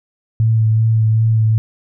sine tone with vibrato, 111.1 Hz, A2, 17 cents sharp, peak -10 dBFS, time 0.4-1.58 s, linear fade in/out 0 ms, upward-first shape sine, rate 2.6 Hz, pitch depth 20 cents each way, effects none

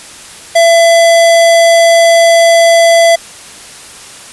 square tone, 671 Hz, E5, 31 cents sharp, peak -4 dBFS, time 0.55-3.16 s, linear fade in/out 10 ms, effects white hiss -31 dBFS RMS until 4.32 s + resampled to 24000 Hz

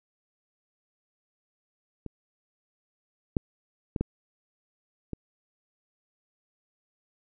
clicks, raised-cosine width 3 ms, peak -24 / -11 / -16 / -13 / -20 dBFS, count 5, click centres 2.063 / 3.368 / 3.962 / 4.01 / 5.133 s, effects none

